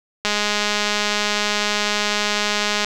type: click train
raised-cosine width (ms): 0.2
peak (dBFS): -3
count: 541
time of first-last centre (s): 0.25-2.846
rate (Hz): 208
effects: none